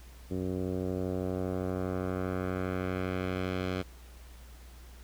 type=tone with low-pass filter sweep; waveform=10% pulse; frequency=92.5 Hz; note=F#2; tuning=in tune; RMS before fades=-33 dBFS; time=0.3-3.83 s; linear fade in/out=20 ms; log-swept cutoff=370 to 3800 Hz; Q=1.1; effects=added 60 Hz sine -48 dBFS peak until 5.03 s + pink hiss -57 dBFS RMS until 5.03 s